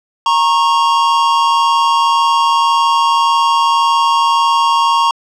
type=tone pair together; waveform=square; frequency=932.3 / 1094.1 Hz; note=A#5 / C#6; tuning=0 / -23 cents; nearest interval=minor third; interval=277 cents; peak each=-13 dBFS; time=0.26-5.11 s; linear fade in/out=2 ms; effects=low-pass 5000 Hz 12 dB/octave